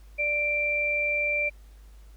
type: tone pair together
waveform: sine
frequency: 589 / 2356 Hz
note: D5 / D7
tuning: +5 / +5 cents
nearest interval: 2 octaves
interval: 2400 cents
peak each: -31 / -24 dBFS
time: 0.18-1.5 s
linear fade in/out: 20 ms
effects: added 51 Hz sine -46 dBFS peak until 2.16 s + pink hiss -62 dBFS RMS until 2.16 s